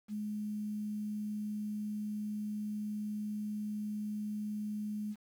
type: tone with quantisation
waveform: sine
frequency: 210.3 Hz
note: G#3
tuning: 22 cents sharp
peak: -35 dBFS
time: 0.08-5.16 s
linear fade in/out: 50 ms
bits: 10
effects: none